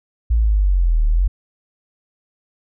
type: linear two-way sweep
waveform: sine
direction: down then up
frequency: 58 to 37 to 49.74 Hz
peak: -12 dBFS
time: 0.3-1.28 s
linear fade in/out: 10 ms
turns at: 1.07 s
effects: none